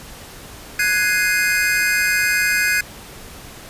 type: chord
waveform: square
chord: Ab dominant seventh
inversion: third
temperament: equal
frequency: 1480 / 1661.2 / 2093 / 2489 Hz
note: Gb6 / Ab6 / C7 / Eb7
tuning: 0 / 0 / 0 / 0 cents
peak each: -23 / -20 / -23 / -23 dBFS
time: 0.79-2.81 s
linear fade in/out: 5 ms
effects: pink hiss -38 dBFS RMS until 3.69 s + resampled to 32000 Hz